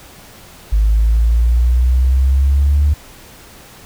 sine exponential sweep, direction up, 51.91 to 74.2 Hz, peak -8 dBFS, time 0.72-2.94 s, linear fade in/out 10 ms, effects tanh soft clip ceiling -5 dBFS + pink hiss -40 dBFS RMS until 3.85 s

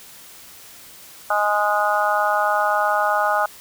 harmonic tone, 207.7 Hz, G#3, in tune, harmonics 3 / 4 / 5 / 6 / 7, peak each -23 / -21 / -28 / -22 / -24 dBFS, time 1.3-3.46 s, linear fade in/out 5 ms, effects white hiss -43 dBFS RMS until 3.6 s

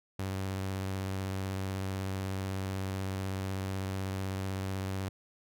sawtooth tone with vibrato, 95.8 Hz, G2, 39 cents flat, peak -29 dBFS, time 0.19-5.09 s, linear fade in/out 5 ms, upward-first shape triangle, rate 16 Hz, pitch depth 25 cents each way, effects none

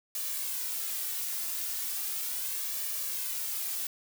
blue noise with flanger, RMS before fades -34 dBFS, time 0.15-3.87 s, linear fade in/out 2 ms, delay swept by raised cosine 1.7 to 2.9 ms, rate 0.37 Hz, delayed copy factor +0.55, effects none

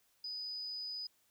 triangle tone, 4978 Hz, D#8, in tune, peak -36 dBFS, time 0.24-1.07 s, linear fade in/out 5 ms, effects tanh soft clip ceiling -38 dBFS + white hiss -73 dBFS RMS until 1.3 s

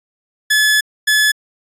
sawtooth tone pair in turn, 1717 / 1717 Hz, A6 / A6, -43 / -43 cents, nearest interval unison, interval 0 cents, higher neither, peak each -7 dBFS, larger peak neither, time 0.5-0.81 / 1.07-1.32 s, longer first, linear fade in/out 10 ms, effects resampled to 32000 Hz

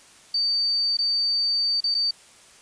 sine tone with dropouts, 4600 Hz, D8, 37 cents flat, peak -20 dBFS, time 0.34-2.11 s, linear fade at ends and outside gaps 5 ms, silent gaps 0.971-0.987 / 1.805-1.839 / 1.944-1.948 s, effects white hiss -51 dBFS RMS until 2.61 s + resampled to 22050 Hz

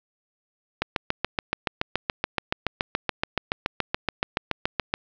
click train, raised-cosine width 0.3 ms, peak -6 dBFS, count 30, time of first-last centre 0.82-4.939 s, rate 7.04 Hz, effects low-pass 5000 Hz 12 dB/octave + 8-bit

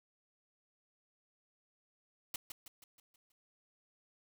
white noise with echo, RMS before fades -40 dBFS, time 2.34-2.36 s, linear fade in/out 2 ms, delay 160 ms, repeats 6, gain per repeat -6 dB, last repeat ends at 3.32 s, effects none

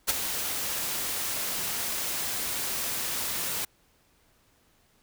white noise with ADSR envelope, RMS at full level -22 dBFS, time 0.07-3.65 s, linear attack 28 ms, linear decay 18 ms, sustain -9 dB, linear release 5 ms, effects pink hiss -65 dBFS RMS until 5.02 s

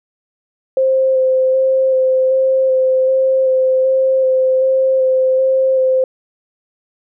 sine tone with vibrato, 523.3 Hz, C5, in tune, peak -10 dBFS, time 0.77-6.04 s, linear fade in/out 2 ms, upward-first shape square, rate 1.3 Hz, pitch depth 11 cents each way, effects none

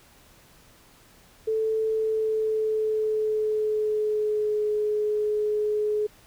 sine tone with pitch glide, 439.9 to 422.7 Hz, A4 to G#4, 0 to +31 cents, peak -22 dBFS, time 1.47-6.07 s, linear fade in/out 10 ms, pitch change -69 cents, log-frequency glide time 1.88-4.63 s, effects pink hiss -55 dBFS RMS until 6.26 s

